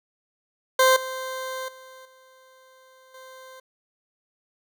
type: tone with level steps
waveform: 20% pulse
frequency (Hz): 520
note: C5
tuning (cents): -11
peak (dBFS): -10 / -25 / -39 / -47 / -38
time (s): 0.79-3.6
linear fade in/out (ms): 5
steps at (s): 0.96 / 1.68 / 2.05 / 3.14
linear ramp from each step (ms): 5
effects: none